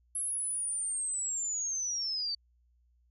sine linear sweep, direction down, 10960 to 4524 Hz, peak -31 dBFS, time 0.15-2.35 s, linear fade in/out 5 ms, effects added 60 Hz sine -65 dBFS peak until 3.1 s

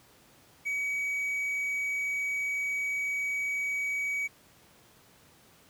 triangle tone, 2267 Hz, C#7, 38 cents sharp, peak -27 dBFS, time 0.65-4.28 s, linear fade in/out 20 ms, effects pink hiss -59 dBFS RMS until 5.69 s + high-pass 80 Hz 12 dB/octave

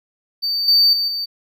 triangle tone with level steps, 4595 Hz, D8, 39 cents flat, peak -17 / -9 / -16 / -20 dBFS, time 0.42-1.26 s, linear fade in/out 20 ms, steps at 0.68 / 0.93 / 1.08 s, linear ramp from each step 2 ms, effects none

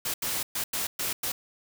white noise bursts at uneven times, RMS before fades -30 dBFS, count 6, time 0.05-0.14 / 0.22-0.43 / 0.55-0.64 / 0.73-0.87 / 0.99-1.13 / 1.23-1.32 s, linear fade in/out 5 ms, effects none

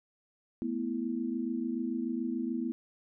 sine chord, A suspended second, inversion none, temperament equal, 220 / 246.9 / 329.6 Hz, A3 / B3 / E4, 0 / 0 / 0 cents, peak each -37 / -33 / -36 dBFS, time 0.62-2.72 s, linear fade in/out 0 ms, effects none

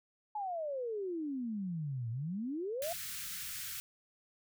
sine exponential two-way sweep, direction down then up, 864 to 110.9 to 713 Hz, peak -35 dBFS, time 0.35-2.93 s, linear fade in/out 5 ms, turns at 2.1 s
white band-stop noise, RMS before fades -42 dBFS, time 2.82-3.8 s, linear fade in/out 0 ms, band 180 to 1300 Hz, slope 48 dB/octave
effects none

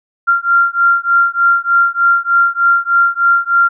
sine beating tone pair, 1383 / 1386.3 Hz, F6 / F6, -17 / -13 cents, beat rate 3.3 Hz, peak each -12 dBFS, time 0.27-3.69 s, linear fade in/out 20 ms, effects none

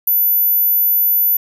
sine tone, 14000 Hz, A9, 10 cents flat, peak -11 dBFS, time 0.07-1.37 s, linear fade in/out 5 ms, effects 8-bit

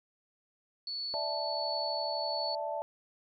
sine tone with tremolo, 4435 Hz, C#8, in tune, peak -34 dBFS, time 0.87-2.55 s, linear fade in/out 2 ms, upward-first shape triangle, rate 1.4 Hz, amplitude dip 25%
sine chord, D suspended second, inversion none, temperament equal, 587.3 / 659.3 / 880 Hz, D5 / E5 / A5, 0 / 0 / 0 cents, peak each -37 dBFS, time 1.14-2.82 s, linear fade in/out 0 ms
effects none

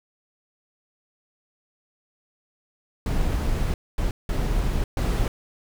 brown noise bursts at uneven times, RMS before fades -23 dBFS, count 4, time 3.06-3.74 / 3.98-4.11 / 4.29-4.84 / 4.97-5.28 s, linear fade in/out 2 ms, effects none

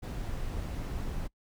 brown noise, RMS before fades -35 dBFS, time 0.02-1.28 s, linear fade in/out 20 ms, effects noise-tail reverb RT60 0.1 s tail -23 dB re dry

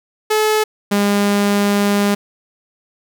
sawtooth tone pair in turn, 430.2 / 203 Hz, A4 / G#3, -39 / -39 cents, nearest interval octave + minor second, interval 1300 cents, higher first, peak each -9 dBFS, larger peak neither, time 0.3-0.64 / 0.91-2.15 s, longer second, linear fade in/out 10 ms, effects none

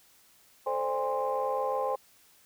sine tone cluster, 436.3 / 524 / 590 / 811 / 1045 Hz, A4 / C5 / D5 / G#5 / C6, -15 / +2 / +8 / -41 / -2 cents, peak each -37 / -30 / -38 / -32 / -34 dBFS, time 0.66-1.96 s, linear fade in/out 10 ms, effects tanh soft clip ceiling -18 dBFS + white hiss -61 dBFS RMS until 2.45 s

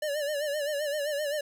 square tone with vibrato, 587.3 Hz, D5, in tune, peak -29 dBFS, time 0.02-1.41 s, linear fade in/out 5 ms, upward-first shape sine, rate 7.7 Hz, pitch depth 79 cents each way, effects none

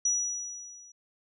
sine tone with level ramp, 5850 Hz, F#8, 21 cents flat, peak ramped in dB -22 to -50 dBFS, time 0.05-0.92 s, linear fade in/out 5 ms, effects none

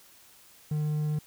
triangle tone, 151.3 Hz, D#3, 48 cents flat, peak -24 dBFS, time 0.71-1.19 s, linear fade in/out 5 ms, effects white hiss -56 dBFS RMS until 1.26 s

